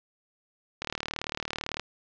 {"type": "click train", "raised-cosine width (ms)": 0.2, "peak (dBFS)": -13, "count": 38, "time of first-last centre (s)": [0.82, 1.796], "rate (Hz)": 37.9, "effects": ["low-pass 5000 Hz 12 dB/octave"]}